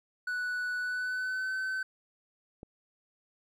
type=tone with pitch glide; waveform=triangle; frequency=1480 to 1527.8 Hz; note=F#6 to G6; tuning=0 to -45 cents; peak=-29 dBFS; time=0.27-1.83 s; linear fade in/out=5 ms; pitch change=+55 cents; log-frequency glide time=0.79-1.53 s
type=click; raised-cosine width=2 ms; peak=-31 dBFS; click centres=2.631 s
effects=none